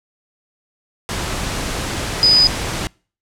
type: tone in noise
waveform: sine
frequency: 4978 Hz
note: D#8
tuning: in tune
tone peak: -8 dBFS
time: 2.23-2.47 s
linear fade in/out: 0 ms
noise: pink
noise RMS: -23 dBFS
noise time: 1.09-2.87 s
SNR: +12 dB
effects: noise-tail reverb RT60 0.4 s tail -26 dB re dry + low-pass 9000 Hz 12 dB/octave